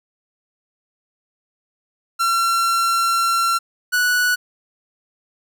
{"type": "tone pair in turn", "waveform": "45% pulse", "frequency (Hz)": [1360, 1474.4], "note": ["F6", "F#6"], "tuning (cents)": [-46, -7], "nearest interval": "minor second", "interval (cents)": 139, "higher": "second", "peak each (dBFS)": [-16, -15], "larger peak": "second", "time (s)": [[2.19, 3.59], [3.92, 4.36]], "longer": "first", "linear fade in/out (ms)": 20, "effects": []}